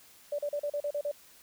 sine tone bursts, 582 Hz, D5, 16 cents flat, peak -29 dBFS, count 8, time 0.32-1.115 s, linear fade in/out 5 ms, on 67 ms, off 37 ms, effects white hiss -57 dBFS RMS until 1.42 s

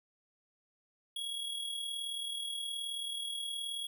square tone with amplitude modulation, 3322 Hz, G#7, in tune, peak -35 dBFS, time 1.16-3.87 s, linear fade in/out 5 ms, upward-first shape sine, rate 38.8 Hz, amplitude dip 45%, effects none

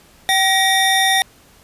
square tone cluster, 767 / 1896 / 3621 Hz, G5 / A#6 / A7, -38 / +29 / +49 cents, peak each -18 dBFS, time 0.29-1.22 s, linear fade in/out 0 ms, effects pink hiss -49 dBFS RMS until 1.63 s + resampled to 32000 Hz

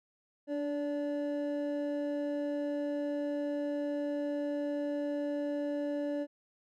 triangle tone pair together, 291.8 / 576.6 Hz, D4 / D5, -11 / -32 cents, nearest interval octave, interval 1179 cents, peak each -32 / -33 dBFS, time 0.47-6.27 s, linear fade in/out 50 ms, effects none

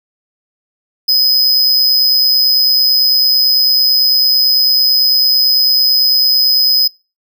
square tone with amplitude modulation, 5040 Hz, D#8, 21 cents sharp, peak -6 dBFS, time 1.08-6.88 s, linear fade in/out 10 ms, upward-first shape sine, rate 129 Hz, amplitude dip 55%, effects noise-tail reverb RT60 0.3 s tail -24 dB re dry

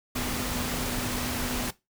sine tone in noise, 246.9 Hz, B3, in tune, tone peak -35 dBFS, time 0.15-1.71 s, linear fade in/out 10 ms, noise pink, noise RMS -31 dBFS, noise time 0.15-1.71 s, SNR -7 dB, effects noise-tail reverb RT60 0.2 s tail -18 dB re dry

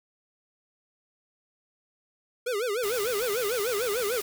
square tone with vibrato, 450.3 Hz, A4, 40 cents sharp, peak -27 dBFS, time 2.46-4.21 s, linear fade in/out 10 ms, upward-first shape sine, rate 6.7 Hz, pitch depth 220 cents each way
white noise, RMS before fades -36 dBFS, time 2.83-4.22 s, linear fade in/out 5 ms
effects none

